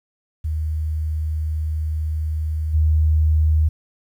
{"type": "tone with level steps", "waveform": "sine", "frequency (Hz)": 77.78, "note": "D#2", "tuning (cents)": 0, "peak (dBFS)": [-20, -13], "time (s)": [0.44, 3.69], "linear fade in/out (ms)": 10, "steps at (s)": 2.73, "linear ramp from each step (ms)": 20, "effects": ["9-bit"]}